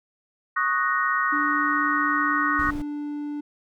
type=chord; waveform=sine; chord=D# minor seventh; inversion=third; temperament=equal; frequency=1108.7 / 1244.5 / 1480 / 1864.7 Hz; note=C#6 / D#6 / F#6 / A#6; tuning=0 / 0 / 0 / 0 cents; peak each=-26 dBFS; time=0.56-2.71 s; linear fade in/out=10 ms
type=tone; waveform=triangle; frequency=293.7 Hz; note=D4; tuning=in tune; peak=-26 dBFS; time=1.32-3.41 s; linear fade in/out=10 ms
type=noise; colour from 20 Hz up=brown; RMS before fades=-33 dBFS; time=2.59-2.82 s; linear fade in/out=2 ms
effects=none